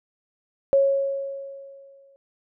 sine tone with exponential decay, 550 Hz, C#5, 14 cents flat, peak -13 dBFS, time 0.73-2.16 s, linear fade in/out 0 ms, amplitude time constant 310 ms, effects none

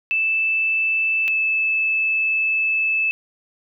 sine tone pair in turn, 2637 / 2619 Hz, E7 / E7, 0 / -12 cents, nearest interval unison, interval 12 cents, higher first, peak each -17 dBFS, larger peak neither, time 0.11-1.28 / 1.28-3.11 s, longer second, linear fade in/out 0 ms, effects none

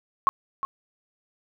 sine tone with echo, 1093 Hz, C#6, 25 cents flat, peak -15 dBFS, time 0.27-0.29 s, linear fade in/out 0 ms, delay 360 ms, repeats 1, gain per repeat -10 dB, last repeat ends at 0.65 s, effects none

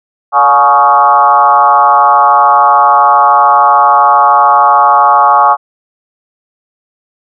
sine tone with frequency modulation, 980 Hz, B5, 14 cents flat, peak -3 dBFS, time 0.32-5.57 s, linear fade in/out 50 ms, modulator 133 Hz, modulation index 2.1, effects none

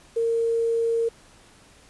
sine tone with quantisation, 460 Hz, A#4, 23 cents flat, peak -20 dBFS, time 0.16-1.09 s, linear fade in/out 10 ms, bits 8, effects pink hiss -53 dBFS RMS until 1.89 s + resampled to 24000 Hz

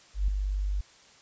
sine tone with ADSR envelope, 49.25 Hz, G1, 9 cents sharp, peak -20 dBFS, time 0.14-0.81 s, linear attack 140 ms, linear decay 3 ms, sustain -6 dB, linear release 6 ms, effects white hiss -56 dBFS RMS until 1.21 s + resampled to 16000 Hz

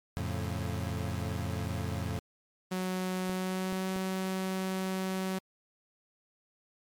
30% pulse chord, F augmented, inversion none, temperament equal, 87.31 / 110 / 138.59 Hz, F2 / A2 / C#3, 0 / 0 / 0 cents, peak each -32 / -34 / -37 dBFS, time 0.17-2.19 s, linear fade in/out 0 ms
sawtooth tone with pitch glide, 185 to 188.56 Hz, F#3 to F#3, 0 to +33 cents, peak -27 dBFS, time 2.71-5.39 s, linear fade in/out 10 ms, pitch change +33 cents, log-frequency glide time 3.27-3.9 s
clicks, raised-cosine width 2 ms, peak -28 dBFS, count 3, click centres 3.296 / 3.726 / 3.962 s
effects MP3 96 kbps

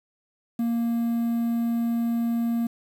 triangle tone with quantisation, 233.1 Hz, A#3, in tune, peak -20 dBFS, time 0.59-2.67 s, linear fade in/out 5 ms, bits 8, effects none

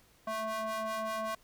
square ring-modulated tone, 219.1 Hz, A3, 7 cents flat, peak -31 dBFS, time 0.27-1.35 s, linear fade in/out 5 ms, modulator 879 Hz, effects pink hiss -64 dBFS RMS until 1.43 s

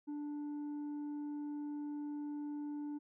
sine tone with tanh clipping, 293.7 Hz, D4, in tune, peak -40 dBFS, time 0.07-2.99 s, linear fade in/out 20 ms, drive 4 dB, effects none

